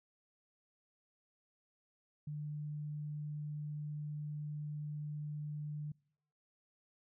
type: tone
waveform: sine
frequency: 149.2 Hz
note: D3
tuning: 28 cents sharp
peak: -39 dBFS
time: 2.27-5.92 s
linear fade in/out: 5 ms
effects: noise-tail reverb RT60 0.7 s tail -26 dB re dry